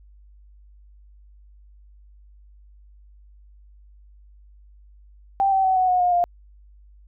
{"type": "tone with pitch steps", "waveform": "sine", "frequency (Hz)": [784, 769.6, 755.5, 741.7, 728.1, 714.8, 701.7], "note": ["G5", "G5", "F#5", "F#5", "F#5", "F5", "F5"], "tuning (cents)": [0, -32, 36, 4, -28, 40, 8], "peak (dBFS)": -16, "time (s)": [5.4, 6.24], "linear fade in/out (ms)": 0, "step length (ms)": 120, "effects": ["added 50 Hz sine -47 dBFS peak until 7.07 s"]}